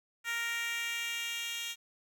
10% pulse tone with high-pass filter sweep, 466.2 Hz, A#4, in tune, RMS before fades -36 dBFS, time 0.24-1.76 s, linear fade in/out 50 ms, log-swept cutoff 1700 to 3300 Hz, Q 1.9, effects 10-bit

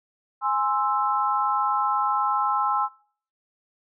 sine chord, Ab augmented, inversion none, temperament equal, 830.6 / 1046.5 / 1318.5 Hz, Ab5 / C6 / E6, 0 / 0 / 0 cents, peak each -25 dBFS, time 0.41-2.89 s, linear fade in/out 50 ms, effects noise-tail reverb RT60 0.5 s tail -23 dB re dry

